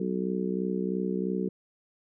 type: harmonic tone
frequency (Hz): 63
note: B1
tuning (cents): +35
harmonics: 3 / 4 / 5 / 6 / 7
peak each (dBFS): -30 / -36 / -36 / -33 / -35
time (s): 0-1.49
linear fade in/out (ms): 5
effects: none